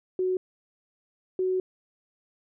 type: tone pair in turn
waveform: sine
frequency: 370 / 371.8 Hz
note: F#4 / F#4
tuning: 0 / +8 cents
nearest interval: unison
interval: 8 cents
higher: second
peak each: -23 dBFS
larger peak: neither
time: 0.19-0.37 / 1.39-1.6 s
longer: second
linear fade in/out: 2 ms
effects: none